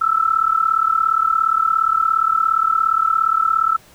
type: tone with amplitude modulation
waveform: sine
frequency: 1318.5 Hz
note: E6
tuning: in tune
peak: -10 dBFS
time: 0.01-3.77 s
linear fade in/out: 10 ms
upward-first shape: sine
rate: 37.2 Hz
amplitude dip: 85%
effects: pink hiss -48 dBFS RMS until 3.94 s